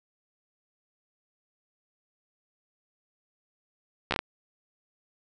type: slowing click train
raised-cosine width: 0.3 ms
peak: -10 dBFS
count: 5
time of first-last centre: 4.11-4.19 s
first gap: 13 ms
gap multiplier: 1.3
effects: none